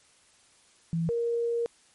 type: tone pair in turn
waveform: sine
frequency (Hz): 165.7 / 468.7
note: E3 / A#4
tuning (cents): +9 / +9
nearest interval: octave + tritone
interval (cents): 1800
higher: second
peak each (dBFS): -25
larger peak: neither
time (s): 0.93-1.09 / 1.09-1.66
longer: second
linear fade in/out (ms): 0
effects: white hiss -61 dBFS RMS until 1.94 s + MP3 48 kbps